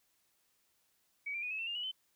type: tone with pitch steps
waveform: sine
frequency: 2268 / 2367 / 2470 / 2578 / 2691 / 2808 / 2931 / 3059 Hz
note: C#7 / D7 / D#7 / E7 / E7 / F7 / F#7 / G7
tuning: +39 / +13 / -13 / -39 / +35 / +9 / -17 / -43 cents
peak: -36 dBFS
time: 1.26-1.916 s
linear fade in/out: 10 ms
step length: 82 ms
effects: white hiss -75 dBFS RMS until 2.15 s